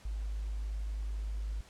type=tone with tanh clipping; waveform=triangle; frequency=51.91 Hz; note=G#1; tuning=in tune; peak=-33 dBFS; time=0.05-1.61 s; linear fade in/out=5 ms; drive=3 dB; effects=pink hiss -58 dBFS RMS until 1.69 s + low-pass 9000 Hz 12 dB/octave